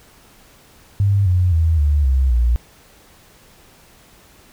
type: tone with pitch steps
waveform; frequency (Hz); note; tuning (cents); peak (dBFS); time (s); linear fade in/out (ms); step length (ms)
sine; 99.9 / 90.03 / 81.14 / 73.13 / 65.91 / 59.4; G2 / F#2 / E2 / D2 / C2 / A#1; +33 / -47 / -27 / -7 / +13 / +33; -12; 1-2.56; 0; 260
effects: pink hiss -49 dBFS RMS until 4.52 s